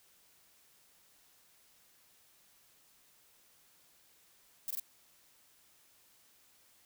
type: noise bursts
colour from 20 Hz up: violet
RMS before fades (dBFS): -37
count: 3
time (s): 4.68-4.797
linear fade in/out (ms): 0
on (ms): 25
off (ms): 21
effects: white hiss -66 dBFS RMS until 6.85 s